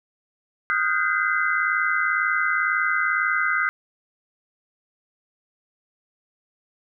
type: tone cluster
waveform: sine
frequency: 1243 / 1415 / 1517 / 1577 / 2042 Hz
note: D#6 / F6 / F#6 / G6 / C7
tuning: -2 / +22 / +43 / +10 / -43 cents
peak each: -26 dBFS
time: 0.7-3.69 s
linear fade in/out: 0 ms
effects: none